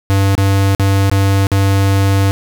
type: tone with dropouts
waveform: square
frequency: 98 Hz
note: G2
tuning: in tune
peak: -10 dBFS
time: 0.1-2.31 s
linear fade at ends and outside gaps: 0 ms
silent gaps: 0.352-0.379 / 0.749-0.797 / 1.098-1.115 / 1.469-1.517 s
effects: none